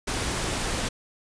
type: noise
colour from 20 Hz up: pink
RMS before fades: -28 dBFS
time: 0.07-0.89 s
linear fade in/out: 10 ms
effects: resampled to 22050 Hz